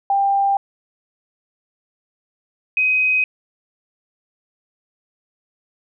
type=tone pair in turn; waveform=sine; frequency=793 / 2518 Hz; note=G5 / D#7; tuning=+20 / +20 cents; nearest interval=octave + minor sixth; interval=2000 cents; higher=second; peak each=-14 dBFS; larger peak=neither; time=0.1-0.57 / 2.77-3.24 s; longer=neither; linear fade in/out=2 ms; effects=none